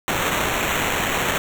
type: noise with sample-and-hold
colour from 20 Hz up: white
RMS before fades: -22 dBFS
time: 0.08-1.38 s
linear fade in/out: 0 ms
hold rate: 4900 Hz
effects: none